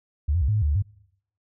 sine tone with pitch steps, 73.1 / 87.7 / 66.8 / 105.8 / 106.5 / 74.3 / 72.8 / 99 Hz, D2 / F2 / C2 / G#2 / G#2 / D2 / D2 / G2, -7 / +8 / +36 / +33 / +44 / +21 / -15 / +18 cents, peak -19 dBFS, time 0.28-0.824 s, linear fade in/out 10 ms, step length 68 ms, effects noise-tail reverb RT60 0.7 s tail -23 dB re dry

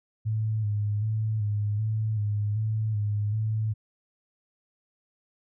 sine tone with vibrato, 106.6 Hz, G#2, 46 cents sharp, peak -24 dBFS, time 0.25-3.74 s, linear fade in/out 20 ms, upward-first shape square, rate 1.3 Hz, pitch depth 42 cents each way, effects none

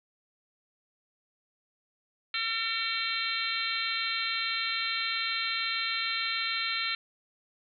harmonic tone, 453.2 Hz, A#4, 49 cents flat, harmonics 3 / 4 / 5 / 6 / 7 / 8 / 9, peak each -37 / -38 / -34 / -38 / -38 / -38 / -34 dBFS, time 2.34-6.95 s, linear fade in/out 2 ms, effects none

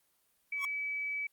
sine tone, 2291 Hz, D7, 44 cents flat, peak -33 dBFS, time 0.52-1.27 s, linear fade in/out 5 ms
25% pulse tone with exponential growth, 1106 Hz, C#6, 4 cents flat, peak -28 dBFS, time 0.55-0.65 s, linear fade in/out 2 ms, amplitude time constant 20 ms
effects white hiss -73 dBFS RMS until 1.32 s + Opus 32 kbps

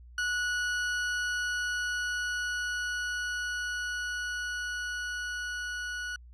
40% pulse tone with level ramp, 1467 Hz, F#6, 15 cents flat, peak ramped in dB -27 to -33 dBFS, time 0.18-6.16 s, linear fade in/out 2 ms, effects added 60 Hz sine -48 dBFS peak until 6.33 s + low-pass 7000 Hz 12 dB/octave

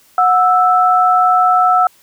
sine tone pair together, 731.1 / 1318.5 Hz, F#5 / E6, -21 / 0 cents, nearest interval minor seventh, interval 1021 cents, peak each -11 dBFS, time 0.18-1.87 s, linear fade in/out 2 ms, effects white hiss -50 dBFS RMS until 2.02 s

